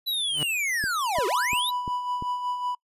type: linear two-way sweep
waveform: square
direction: down then up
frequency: 4001 to 349.2 to 4001 Hz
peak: -25 dBFS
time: 0.06-1.71 s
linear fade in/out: 20 ms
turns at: 1.27 s
type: tone with exponential growth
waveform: sawtooth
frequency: 149 Hz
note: D3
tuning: 25 cents sharp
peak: -23 dBFS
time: 0.29-0.43 s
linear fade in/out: 2 ms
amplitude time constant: 30 ms
type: click train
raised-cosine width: 3 ms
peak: -22 dBFS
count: 5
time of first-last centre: 0.84-2.224 s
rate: 2.89 Hz
type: tone with tremolo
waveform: triangle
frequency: 987.8 Hz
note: B5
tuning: in tune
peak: -23 dBFS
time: 1.15-2.75 s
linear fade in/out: 5 ms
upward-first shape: sine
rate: 5.4 Hz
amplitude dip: 50%
effects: noise-tail reverb RT60 0.1 s tail -25 dB re dry + resampled to 32000 Hz